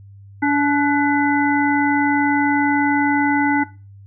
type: harmonic tone with a mistuned harmonic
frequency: 287 Hz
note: D4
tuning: 40 cents flat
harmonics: 1 / 3 / 5 / 7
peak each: -16 / -21 / -23 / -24 dBFS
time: 0.42-3.64 s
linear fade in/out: 10 ms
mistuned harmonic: 5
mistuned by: +56 cents
effects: noise-tail reverb RT60 0.3 s tail -17 dB re dry + added 99 Hz sine -39 dBFS peak until 4.06 s